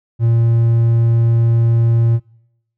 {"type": "tone", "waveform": "triangle", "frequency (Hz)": 115.9, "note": "A#2", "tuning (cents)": -10, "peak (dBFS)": -8, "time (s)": [0.19, 2.2], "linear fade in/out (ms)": 50, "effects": ["noise-tail reverb RT60 0.9 s tail -25 dB re dry"]}